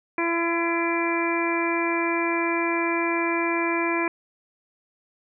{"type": "harmonic tone", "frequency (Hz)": 337.2, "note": "E4", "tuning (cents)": 39, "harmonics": [1, 2, 3, 4, 5, 6, 7], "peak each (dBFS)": [-25, -32, -28, -37, -33, -34, -28], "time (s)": [0.18, 4.08], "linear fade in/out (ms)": 2, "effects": []}